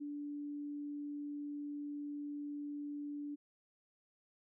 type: tone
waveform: sine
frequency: 290.9 Hz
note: D4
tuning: 16 cents flat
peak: -40 dBFS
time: 0-3.36 s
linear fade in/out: 20 ms
effects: none